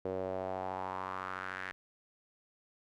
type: tone with band-pass filter sweep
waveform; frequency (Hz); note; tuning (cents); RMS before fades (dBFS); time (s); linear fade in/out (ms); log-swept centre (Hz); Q
sawtooth; 93.7; F#2; +22; -39; 0.05-1.72; 0; 480 to 1800; 3.4
effects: none